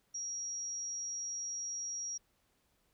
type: tone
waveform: sine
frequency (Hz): 5670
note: F8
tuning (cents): +25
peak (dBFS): -37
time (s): 0.14-2.18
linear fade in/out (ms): 10
effects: pink hiss -75 dBFS RMS until 2.93 s